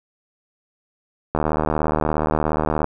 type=click train; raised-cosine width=1 ms; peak=-6 dBFS; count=116; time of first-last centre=1.35-2.844 s; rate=77 Hz; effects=none